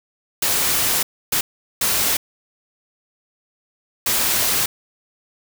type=noise bursts at uneven times; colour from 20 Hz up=white; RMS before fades=-19 dBFS; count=4; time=0.42-1.03 / 1.32-1.41 / 1.81-2.17 / 4.06-4.66 s; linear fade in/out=5 ms; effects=none